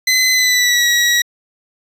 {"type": "tone with pitch glide", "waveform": "20% pulse", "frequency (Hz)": [2032, 1918], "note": ["B6", "A#6"], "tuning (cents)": [49, 49], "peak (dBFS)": -6, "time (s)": [0.07, 1.22], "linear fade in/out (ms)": 5, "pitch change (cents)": -100, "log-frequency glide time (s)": [0.33, 0.87], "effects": ["resampled to 32000 Hz"]}